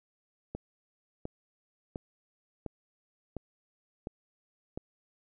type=click train; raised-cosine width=2 ms; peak=-23 dBFS; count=7; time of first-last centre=0.55-4.775 s; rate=1.42 Hz; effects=none